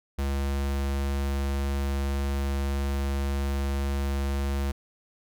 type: tone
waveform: square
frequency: 69.3 Hz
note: C#2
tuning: in tune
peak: -26 dBFS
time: 0.18-4.72 s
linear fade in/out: 10 ms
effects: none